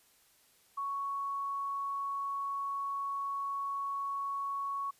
sine tone, 1112 Hz, C#6, 5 cents sharp, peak -33 dBFS, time 0.77-4.91 s, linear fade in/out 10 ms, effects white hiss -66 dBFS RMS until 4.99 s + resampled to 32000 Hz

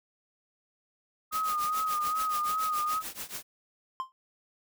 sine tone with vibrato, 1244.5 Hz, D#6, in tune, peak -27 dBFS, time 1.31-3.03 s, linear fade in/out 50 ms, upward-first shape sine, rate 2.5 Hz, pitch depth 43 cents each way
white noise with tremolo, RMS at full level -36 dBFS, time 1.32-3.43 s, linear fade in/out 10 ms, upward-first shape triangle, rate 7 Hz, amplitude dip 95%
triangle tone with exponential decay, 1046.5 Hz, C6, in tune, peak -25 dBFS, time 4-4.12 s, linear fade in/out 0 ms, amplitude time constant 24 ms
effects none

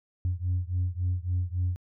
sine beating tone pair, 88.5 / 92.1 Hz, F2 / F#2, +23 / -7 cents, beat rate 3.6 Hz, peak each -27 / -28 dBFS, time 0.25-1.76 s, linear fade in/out 0 ms, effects tanh soft clip ceiling -21 dBFS

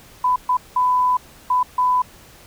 sine tone bursts at uneven times, 1000 Hz, B5, 21 cents sharp, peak -14 dBFS, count 5, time 0.24-0.36 / 0.49-0.57 / 0.76-1.17 / 1.5-1.63 / 1.78-2.02 s, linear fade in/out 5 ms, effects pink hiss -46 dBFS RMS until 2.46 s

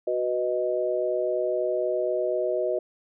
sine chord, B major, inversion second, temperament equal, 370 / 493.9 / 622.3 Hz, F#4 / B4 / D#5, 0 / 0 / 0 cents, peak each -28 / -29 / -26 dBFS, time 0.07-2.79 s, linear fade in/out 5 ms, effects none

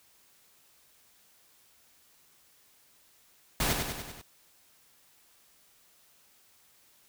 pink noise with echo, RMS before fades -28 dBFS, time 3.6-3.73 s, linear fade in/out 2 ms, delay 97 ms, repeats 5, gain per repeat -4 dB, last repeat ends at 4.215 s, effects white hiss -63 dBFS RMS until 7.08 s

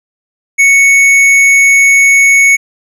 sine tone with hard clipping, 2217 Hz, C#7, in tune, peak -5 dBFS, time 0.58-2.57 s, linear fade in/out 20 ms, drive 9 dB, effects none

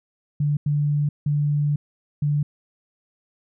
sine tone bursts at uneven times, 146.6 Hz, D3, 3 cents flat, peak -18 dBFS, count 4, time 0.4-0.57 / 0.66-1.09 / 1.26-1.76 / 2.22-2.43 s, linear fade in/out 5 ms, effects none

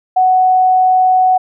sine tone, 743 Hz, F#5, 7 cents sharp, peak -7 dBFS, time 0.16-1.38 s, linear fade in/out 10 ms, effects none

